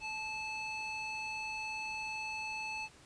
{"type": "tone with band-pass filter", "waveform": "square", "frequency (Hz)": 870, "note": "A5", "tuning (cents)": -20, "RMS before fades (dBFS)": -40, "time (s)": [0, 2.89], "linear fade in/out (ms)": 50, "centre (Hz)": 2700, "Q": 1.7, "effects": ["pink hiss -59 dBFS RMS until 3.05 s", "resampled to 22050 Hz"]}